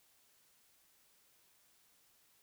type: silence
effects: white hiss -70 dBFS RMS until 2.42 s